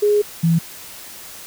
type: tone pair in turn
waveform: sine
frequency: 415.3 / 165.96 Hz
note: G#4 / E3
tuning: 0 / +12 cents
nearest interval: octave + major third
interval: 1588 cents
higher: first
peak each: -12 dBFS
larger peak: neither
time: 0.02-0.22 / 0.43-0.59 s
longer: first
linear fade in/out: 10 ms
effects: white hiss -37 dBFS RMS until 1.46 s